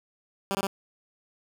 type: tone bursts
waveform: 10% pulse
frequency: 195.8 Hz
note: G3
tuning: 2 cents flat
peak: -18 dBFS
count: 3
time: 0.51-0.669 s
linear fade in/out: 0 ms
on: 39 ms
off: 21 ms
effects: none